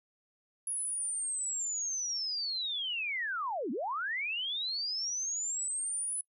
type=linear two-way sweep; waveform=sine; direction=down then up; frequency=10548 to 211.7 to 10170 Hz; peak=-32 dBFS; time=0.67-6.21 s; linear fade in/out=2 ms; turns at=3.71 s; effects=noise-tail reverb RT60 0.1 s tail -24 dB re dry